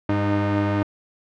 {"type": "tone pair together", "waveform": "sawtooth", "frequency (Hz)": [100.78, 306.4], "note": ["G2", "D#4"], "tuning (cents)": [48, -27], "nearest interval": "octave + perfect fifth", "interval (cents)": 1925, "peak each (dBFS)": -18, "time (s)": [0.09, 0.83], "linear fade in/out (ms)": 5, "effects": ["low-pass 2000 Hz 12 dB/octave"]}